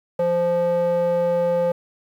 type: tone with band-pass filter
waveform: square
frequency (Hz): 173.5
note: F3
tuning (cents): -11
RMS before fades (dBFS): -20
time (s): 0.19-1.72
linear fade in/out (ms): 5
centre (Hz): 580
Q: 5.4
effects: 9-bit